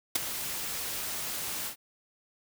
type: noise with ADSR envelope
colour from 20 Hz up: white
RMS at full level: -23 dBFS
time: 0.15-1.76 s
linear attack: 8 ms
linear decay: 12 ms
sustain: -12 dB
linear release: 96 ms
effects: none

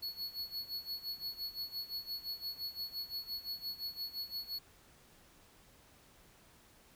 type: tone with tremolo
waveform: square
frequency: 4384 Hz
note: C#8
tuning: 20 cents flat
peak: -37 dBFS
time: 0.02-4.59 s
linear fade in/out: 10 ms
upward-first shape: sine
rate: 5.8 Hz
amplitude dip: 85%
effects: pink hiss -63 dBFS RMS until 6.95 s

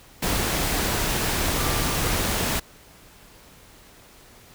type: tone in noise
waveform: sine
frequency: 1180 Hz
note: D6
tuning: 8 cents sharp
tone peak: -35 dBFS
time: 1.58-1.96 s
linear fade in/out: 10 ms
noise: pink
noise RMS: -24 dBFS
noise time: 0.22-2.6 s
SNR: -14 dB
effects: pink hiss -50 dBFS RMS until 4.54 s

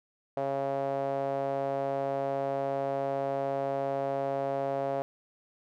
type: tone with band-pass filter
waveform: sawtooth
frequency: 137.4 Hz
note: C#3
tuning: 15 cents flat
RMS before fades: -31 dBFS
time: 0.37-5.02 s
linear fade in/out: 0 ms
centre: 620 Hz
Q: 4.6
effects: none

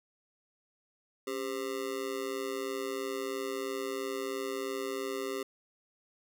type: tone with amplitude modulation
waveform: square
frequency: 398.5 Hz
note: G4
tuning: 28 cents sharp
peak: -30 dBFS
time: 1.27-5.43 s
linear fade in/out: 5 ms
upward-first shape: sine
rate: 123 Hz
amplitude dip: 100%
effects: none

